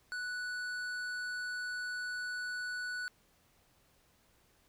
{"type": "tone with hard clipping", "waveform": "sine", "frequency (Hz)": 1480, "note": "F#6", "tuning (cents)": 0, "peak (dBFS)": -38, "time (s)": [0.12, 3.08], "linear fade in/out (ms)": 0, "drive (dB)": 10, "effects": ["pink hiss -69 dBFS RMS until 4.68 s"]}